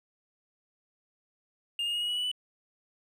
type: tone with pitch steps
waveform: triangle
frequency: 2820 / 2846 / 2873 / 2899 / 2926 / 2953 / 2981 Hz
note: F7 / F7 / F7 / F#7 / F#7 / F#7 / F#7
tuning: +16 / +32 / +48 / -36 / -20 / -4 / +12 cents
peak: -27 dBFS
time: 1.79-2.315 s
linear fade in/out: 2 ms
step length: 75 ms
effects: none